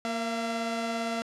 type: tone pair together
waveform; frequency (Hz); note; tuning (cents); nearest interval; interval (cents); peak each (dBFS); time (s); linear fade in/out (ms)
sawtooth; 232.2 / 679; A#3 / F5; -7 / -49; octave + perfect fifth; 1858; -28 / -28; 0.05-1.22; 0
effects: low-pass 7000 Hz 12 dB/octave